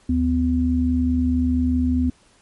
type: tone pair together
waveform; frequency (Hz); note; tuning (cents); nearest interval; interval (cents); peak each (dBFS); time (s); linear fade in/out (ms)
sine; 75.8 / 252; D#2 / B3; -45 / +35; octave + major sixth; 2080; -21 / -18; 0.09-2.1; 5
effects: pink hiss -56 dBFS RMS until 2.41 s + MP3 48 kbps